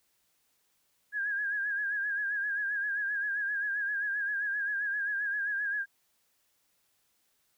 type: tone with vibrato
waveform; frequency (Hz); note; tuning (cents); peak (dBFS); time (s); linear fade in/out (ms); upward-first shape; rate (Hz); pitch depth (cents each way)
sine; 1642; G#6; -20; -29; 1.12-5.86; 50; sine; 7.6; 62
effects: white hiss -73 dBFS RMS until 7.57 s